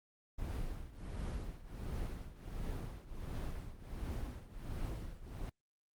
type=noise with tremolo; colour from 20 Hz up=brown; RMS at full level=-38 dBFS; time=0.38-5.5 s; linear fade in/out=10 ms; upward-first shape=triangle; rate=1.4 Hz; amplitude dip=85%; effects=Opus 24 kbps